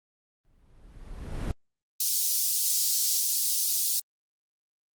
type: noise with exponential growth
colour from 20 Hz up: brown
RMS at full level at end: -26 dBFS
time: 0.45-1.51 s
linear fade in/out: 0 ms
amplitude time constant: 230 ms
type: high-pass noise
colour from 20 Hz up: pink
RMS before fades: -26 dBFS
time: 2-4 s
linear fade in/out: 5 ms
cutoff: 4900 Hz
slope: 24 dB/octave
effects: Opus 24 kbps